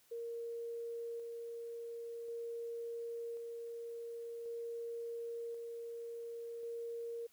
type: tone with tremolo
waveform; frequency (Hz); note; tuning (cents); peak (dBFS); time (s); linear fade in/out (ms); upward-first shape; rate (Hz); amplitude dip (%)
sine; 466.2; A#4; 0; -40; 0.11-7.27; 10; square; 0.46; 25
effects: white hiss -69 dBFS RMS until 7.32 s